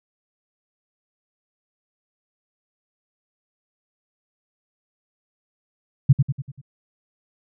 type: tone with echo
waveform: sine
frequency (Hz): 136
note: C#3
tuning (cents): -33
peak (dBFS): -7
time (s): 6.09-6.13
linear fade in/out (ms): 10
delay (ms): 97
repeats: 5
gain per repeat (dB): -6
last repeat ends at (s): 6.615
effects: none